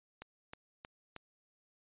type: click train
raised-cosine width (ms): 0.3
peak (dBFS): -29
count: 4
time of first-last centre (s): 0.22-1.163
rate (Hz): 3.18
effects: resampled to 8000 Hz